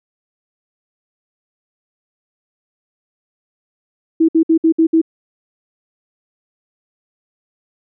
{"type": "tone bursts", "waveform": "sine", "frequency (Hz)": 324.5, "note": "E4", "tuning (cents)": -27, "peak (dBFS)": -8, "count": 6, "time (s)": [4.2, 5.016], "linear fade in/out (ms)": 10, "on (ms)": 86, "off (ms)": 60, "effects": []}